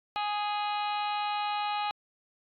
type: harmonic tone with a mistuned harmonic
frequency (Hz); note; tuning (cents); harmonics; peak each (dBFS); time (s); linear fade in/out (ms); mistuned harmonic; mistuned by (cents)
415.3; G#4; 0; 2 / 3 / 4 / 5 / 6 / 7 / 8 / 9 / 10; -30 / -36 / -46 / -47 / -40 / -42 / -47 / -45 / -47; 0.16-1.91; 0; 9; +43
effects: AAC 64 kbps